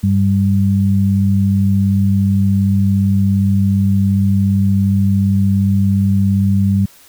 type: tone pair together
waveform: sine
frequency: 98.68 / 196 Hz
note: G2 / G3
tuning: +12 / 0 cents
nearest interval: octave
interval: 1188 cents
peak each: -13 dBFS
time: 0.03-6.86 s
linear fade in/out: 10 ms
effects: white hiss -45 dBFS RMS until 7.08 s